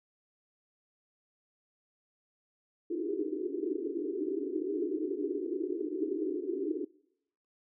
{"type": "band-pass noise", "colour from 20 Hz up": "pink", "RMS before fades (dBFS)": -34, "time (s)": [2.9, 6.85], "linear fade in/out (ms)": 10, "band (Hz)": [290, 420], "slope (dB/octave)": 96, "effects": ["noise-tail reverb RT60 0.8 s tail -23 dB re dry"]}